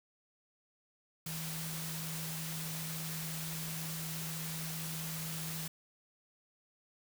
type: tone in noise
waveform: sine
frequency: 160.5 Hz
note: E3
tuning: 46 cents flat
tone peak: -41 dBFS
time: 1.26-5.68 s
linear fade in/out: 5 ms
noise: white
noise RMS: -42 dBFS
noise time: 1.26-5.68 s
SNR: -2 dB
effects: none